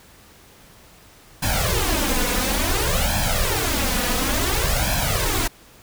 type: noise with flanger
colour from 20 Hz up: pink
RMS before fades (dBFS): -21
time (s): 1.42-5.48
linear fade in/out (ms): 10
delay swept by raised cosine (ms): 1.2 to 4.1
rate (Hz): 0.57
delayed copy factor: +0.9
effects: pink hiss -49 dBFS RMS until 5.82 s